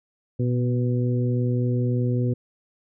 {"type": "harmonic tone with a mistuned harmonic", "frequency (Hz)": 123.47, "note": "B2", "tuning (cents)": 0, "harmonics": [1, 2, 3, 4], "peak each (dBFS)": [-21, -27, -31, -33], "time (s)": [0.39, 2.34], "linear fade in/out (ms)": 10, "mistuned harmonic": 1, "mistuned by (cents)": -25, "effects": []}